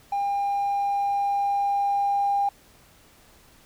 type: tone with level ramp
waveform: triangle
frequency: 803 Hz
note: G5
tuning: 41 cents sharp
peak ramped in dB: -20 to -16 dBFS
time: 0.12-2.49 s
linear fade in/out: 5 ms
effects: tanh soft clip ceiling -18 dBFS + pink hiss -55 dBFS RMS until 3.65 s